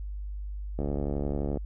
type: click train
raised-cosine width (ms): 2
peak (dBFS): -18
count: 57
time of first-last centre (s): 0.79-1.572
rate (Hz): 71.6
effects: added 50 Hz sine -33 dBFS peak until 1.65 s